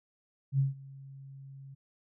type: tone with ADSR envelope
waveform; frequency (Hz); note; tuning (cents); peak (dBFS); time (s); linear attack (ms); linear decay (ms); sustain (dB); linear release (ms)
sine; 136.4; C#3; -28; -22; 0.52-1.75; 69; 150; -23; 14
effects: none